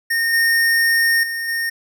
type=tone with level steps; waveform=square; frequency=1838 Hz; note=A#6; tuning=25 cents flat; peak=-17 / -14 / -23 / -20 dBFS; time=0.1-1.7 s; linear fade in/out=10 ms; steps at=0.33 / 1.23 / 1.48 s; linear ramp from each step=5 ms; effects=none

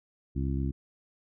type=harmonic tone; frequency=67.4 Hz; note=C#2; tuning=48 cents flat; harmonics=1 / 2 / 3 / 4 / 5; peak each=-30 / -32 / -37 / -36 / -40 dBFS; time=0.35-0.72 s; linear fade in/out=20 ms; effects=none

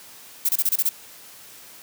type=noise bursts; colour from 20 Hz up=violet; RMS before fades=-20 dBFS; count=7; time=0.45-0.892 s; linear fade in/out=5 ms; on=40 ms; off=27 ms; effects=white hiss -45 dBFS RMS until 1.82 s + high-pass 100 Hz 12 dB/octave

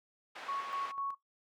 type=band-pass noise; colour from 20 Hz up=pink; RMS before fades=-47 dBFS; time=0.35-0.92 s; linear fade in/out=10 ms; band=770 to 2700 Hz; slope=12 dB/octave
type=tone with tremolo; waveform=sine; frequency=1109 Hz; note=C#6; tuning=in tune; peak=-33 dBFS; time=0.48-1.15 s; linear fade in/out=10 ms; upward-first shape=square; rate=4 Hz; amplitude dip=55%
effects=noise-tail reverb RT60 0.2 s tail -24 dB re dry

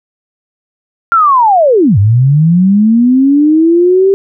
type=linear two-way sweep; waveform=sine; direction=down then up; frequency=1396.9 to 95.4 to 395.7 Hz; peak=-4 dBFS; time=1.12-4.14 s; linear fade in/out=0 ms; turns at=1.98 s; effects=none

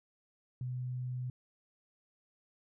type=tone; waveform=sine; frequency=125.8 Hz; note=B2; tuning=32 cents sharp; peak=-35 dBFS; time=0.61-1.3 s; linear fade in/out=2 ms; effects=none

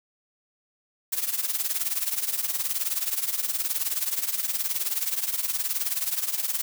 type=noise with tremolo; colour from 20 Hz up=blue; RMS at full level=-24 dBFS; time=1.12-6.62 s; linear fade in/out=10 ms; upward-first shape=triangle; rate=19 Hz; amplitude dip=85%; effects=none

